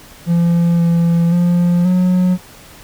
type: tone with pitch steps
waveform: triangle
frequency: 170.6 / 169.2 / 174.7 / 182.1 Hz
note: F3 / E3 / F3 / F#3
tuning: -40 / +45 / +1 / -27 cents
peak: -8 dBFS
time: 0.26-2.38 s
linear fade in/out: 50 ms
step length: 530 ms
effects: pink hiss -40 dBFS RMS until 2.83 s